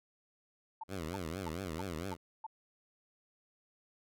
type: tone bursts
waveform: sine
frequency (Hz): 888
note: A5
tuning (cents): +16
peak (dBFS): -39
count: 6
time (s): 0.81-2.466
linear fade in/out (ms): 5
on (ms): 26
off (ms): 300
type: tone with vibrato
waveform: 10% pulse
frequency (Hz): 87.31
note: F2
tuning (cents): 0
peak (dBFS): -30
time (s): 0.88-2.17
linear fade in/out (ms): 50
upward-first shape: triangle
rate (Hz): 4.4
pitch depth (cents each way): 250
effects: none